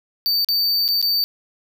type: tone with dropouts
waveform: square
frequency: 4593 Hz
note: D8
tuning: 39 cents flat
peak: -17 dBFS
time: 0.26-1.24 s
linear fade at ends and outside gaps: 0 ms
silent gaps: 0.446-0.487 / 0.88-0.887 / 1.015-1.026 s
effects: none